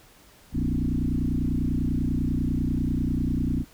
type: tone with frequency modulation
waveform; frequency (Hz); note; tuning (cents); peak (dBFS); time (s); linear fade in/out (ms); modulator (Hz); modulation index
sine; 155.56; D#3; 0; -22; 0.52-3.65; 50; 30.1; 4.5
effects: pink hiss -54 dBFS RMS until 3.73 s